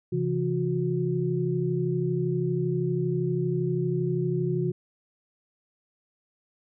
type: tone cluster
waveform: sine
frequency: 134.9 / 167.5 / 362.7 Hz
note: C#3 / E3 / F#4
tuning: -47 / +28 / -34 cents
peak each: -28 dBFS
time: 0.12-4.72 s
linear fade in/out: 10 ms
effects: none